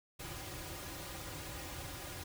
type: noise with comb filter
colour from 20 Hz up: pink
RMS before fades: -45 dBFS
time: 0.19-2.24 s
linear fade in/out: 10 ms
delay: 4.5 ms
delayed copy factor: -1
effects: none